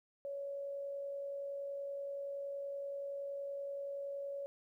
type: tone with amplitude modulation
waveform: sine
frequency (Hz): 560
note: C#5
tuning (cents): +18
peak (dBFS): -38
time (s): 0.25-4.46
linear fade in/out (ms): 0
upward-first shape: sine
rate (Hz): 50.6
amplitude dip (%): 25
effects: 13-bit